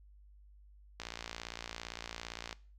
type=click train; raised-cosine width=0.2 ms; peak=-23 dBFS; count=89; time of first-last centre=1-2.528 s; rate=57.6 Hz; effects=noise-tail reverb RT60 0.4 s tail -21 dB re dry + added 50 Hz sine -56 dBFS peak until 2.78 s